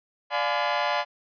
sawtooth chord, D diminished seventh, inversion none, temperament just, 587.3 / 704.8 / 845.8 / 1014.9 Hz, D5 / F5 / Ab5 / Cb6, 0 / +16 / +31 / +47 cents, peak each -25 dBFS, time 0.3-1.05 s, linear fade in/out 50 ms, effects resampled to 11025 Hz

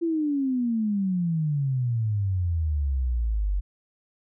sine exponential sweep, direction down, 342.2 to 46.25 Hz, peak -22 dBFS, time 0.01-3.61 s, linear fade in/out 20 ms, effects none

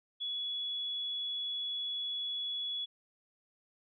sine tone, 3388 Hz, G#7, 34 cents sharp, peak -34 dBFS, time 0.2-2.86 s, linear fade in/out 20 ms, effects none

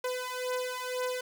sawtooth beating tone pair, 502 / 504 Hz, B4 / B4, +28 / +35 cents, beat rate 2 Hz, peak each -31 dBFS, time 0.04-1.21 s, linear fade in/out 5 ms, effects none

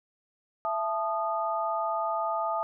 sine tone cluster, 667 / 872 / 1231 Hz, E5 / A5 / D#6, +20 / -16 / -19 cents, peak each -31 dBFS, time 0.65-2.63 s, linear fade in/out 0 ms, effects none

